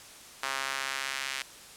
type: tone with high-pass filter sweep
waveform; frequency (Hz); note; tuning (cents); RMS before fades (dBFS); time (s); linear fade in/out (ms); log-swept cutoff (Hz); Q
sawtooth; 135.2; C#3; -43; -34; 0.43-1.42; 2; 1200 to 2100; 1.2
effects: white hiss -49 dBFS RMS until 1.76 s + low-pass 10000 Hz 12 dB/octave